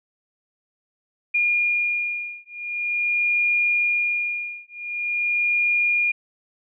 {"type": "beating tone pair", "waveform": "sine", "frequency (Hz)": [2422, 2422.45], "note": ["D#7", "D#7"], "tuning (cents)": [-47, -47], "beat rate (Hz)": 0.45, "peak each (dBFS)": [-23, -23], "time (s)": [1.34, 6.12], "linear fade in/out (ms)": 10, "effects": []}